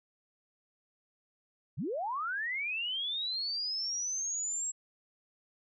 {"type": "linear sweep", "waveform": "sine", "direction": "up", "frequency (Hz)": [95.2, 7660], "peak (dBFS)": -32, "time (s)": [1.77, 4.72], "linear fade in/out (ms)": 20, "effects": []}